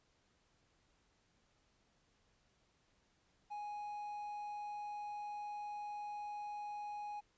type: tone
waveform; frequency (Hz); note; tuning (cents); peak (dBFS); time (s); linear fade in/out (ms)
triangle; 830.6; G#5; 0; -40; 3.5-7.21; 20
effects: pink hiss -75 dBFS RMS until 7.37 s + resampled to 16000 Hz